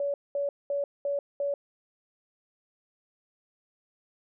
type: tone bursts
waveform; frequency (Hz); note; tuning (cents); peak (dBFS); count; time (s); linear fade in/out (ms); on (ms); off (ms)
sine; 567; C#5; +39; -26; 5; 0-1.54; 2; 140; 210
effects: none